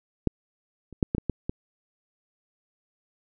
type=clicks; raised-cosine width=3 ms; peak=-8 / -30 / -7 / -11 / -14 / -12 / -15 dBFS; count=7; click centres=0.273 / 0.927 / 1.028 / 1.149 / 1.182 / 1.297 / 1.495 s; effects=none